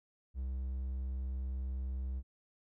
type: tone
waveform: triangle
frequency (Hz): 64.9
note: C2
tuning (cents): -13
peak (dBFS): -33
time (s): 0.34-2.23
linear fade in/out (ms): 50
effects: none